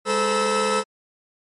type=tone cluster; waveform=40% pulse; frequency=204.2 / 437.5 / 516 / 954 / 1307 Hz; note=G#3 / A4 / C5 / A#5 / E6; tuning=-29 / -10 / -24 / +40 / -15 cents; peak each=-29 / -23 / -24 / -29 / -23 dBFS; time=0.05-0.84 s; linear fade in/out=50 ms; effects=MP3 48 kbps